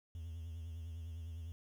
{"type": "tone with vibrato", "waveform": "triangle", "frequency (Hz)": 82.41, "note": "E2", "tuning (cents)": 0, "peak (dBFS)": -40, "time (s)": [0.15, 1.52], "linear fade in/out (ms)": 0, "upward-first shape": "triangle", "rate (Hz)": 9.9, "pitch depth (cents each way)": 89, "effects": ["tanh soft clip ceiling -36 dBFS", "11-bit"]}